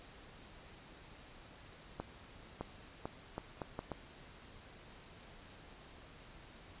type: accelerating click train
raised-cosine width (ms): 1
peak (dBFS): -25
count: 7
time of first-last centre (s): 2-3.917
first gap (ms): 610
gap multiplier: 0.73
effects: pink hiss -56 dBFS RMS until 6.8 s + resampled to 8000 Hz